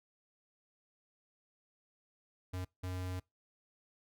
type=tone bursts at uneven times; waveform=square; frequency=91.7 Hz; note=F#2; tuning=15 cents flat; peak=-38 dBFS; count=2; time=2.53-2.65 / 2.83-3.2 s; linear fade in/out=10 ms; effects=noise-tail reverb RT60 0.2 s tail -24 dB re dry